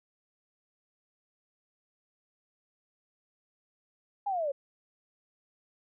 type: linear sweep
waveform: sine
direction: down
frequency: 830.6 to 535 Hz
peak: -28 dBFS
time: 4.26-4.52 s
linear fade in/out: 10 ms
effects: none